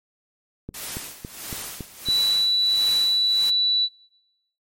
click train, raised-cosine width 3 ms, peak -19 dBFS, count 6, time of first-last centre 0.69-2.087 s, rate 3.58 Hz
white noise with tremolo, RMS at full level -32 dBFS, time 0.74-3.5 s, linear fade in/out 5 ms, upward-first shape sine, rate 1.5 Hz, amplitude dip 80%
sine tone, 3951 Hz, B7, in tune, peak -17 dBFS, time 2.05-3.89 s, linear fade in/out 50 ms
effects noise-tail reverb RT60 0.9 s tail -24 dB re dry + MP3 64 kbps

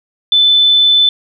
sine tone, 3514 Hz, A7, 3 cents flat, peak -6 dBFS, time 0.32-1.09 s, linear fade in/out 2 ms, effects none

